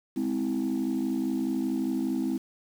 sine chord, Ab augmented, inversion none, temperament just, 207.7 / 259.6 / 324.5 Hz, Ab3 / C4 / E4, 0 / -13 / -27 cents, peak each -31 / -27 / -29 dBFS, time 0.16-2.38 s, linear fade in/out 10 ms, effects tanh soft clip ceiling -21 dBFS + 8-bit

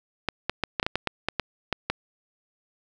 clicks, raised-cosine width 0.3 ms, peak -8 dBFS, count 12, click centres 0.287 / 0.496 / 0.637 / 0.798 / 0.829 / 0.865 / 0.956 / 1.073 / 1.286 / 1.397 / 1.727 / 1.9 s, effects none

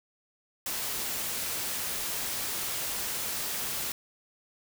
white noise, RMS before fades -33 dBFS, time 0.66-3.92 s, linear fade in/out 2 ms, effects none

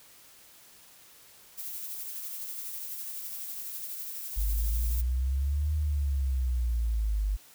violet noise with tremolo, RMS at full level -37 dBFS, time 1.57-5.02 s, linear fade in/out 20 ms, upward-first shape sine, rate 12 Hz, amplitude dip 30%
sine exponential two-way sweep, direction up then down, 49 to 76.8 to 49 Hz, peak -25 dBFS, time 4.36-7.37 s, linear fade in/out 20 ms, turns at 5.75 s
effects white hiss -55 dBFS RMS until 7.54 s

